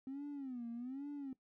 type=tone with vibrato; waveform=triangle; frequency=259.8 Hz; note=C4; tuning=12 cents flat; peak=-38 dBFS; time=0.07-1.33 s; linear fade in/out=2 ms; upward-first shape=sine; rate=1.2 Hz; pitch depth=190 cents each way; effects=noise-tail reverb RT60 0.1 s tail -20 dB re dry + tanh soft clip ceiling -39 dBFS